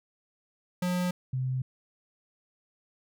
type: tone pair in turn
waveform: square / sine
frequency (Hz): 179.5 / 129.33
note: F3 / C3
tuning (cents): +48 / -20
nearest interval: tritone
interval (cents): 568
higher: first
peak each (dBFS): -27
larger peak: neither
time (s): 0.82-1.11 / 1.33-1.62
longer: neither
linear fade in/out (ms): 5
effects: none